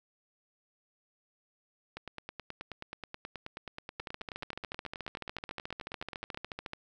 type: two click trains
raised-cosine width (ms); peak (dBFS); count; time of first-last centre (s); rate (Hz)
0.3; -24 / -22; 42 / 39; 1.97-6.346 / 4-6.734; 9.37 / 13.9
effects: none